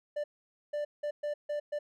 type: tone bursts at uneven times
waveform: triangle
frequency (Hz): 590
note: D5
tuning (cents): +8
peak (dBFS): -29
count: 6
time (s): 0.16-0.24 / 0.73-0.85 / 1.03-1.11 / 1.23-1.34 / 1.49-1.6 / 1.72-1.79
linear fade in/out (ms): 10
effects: none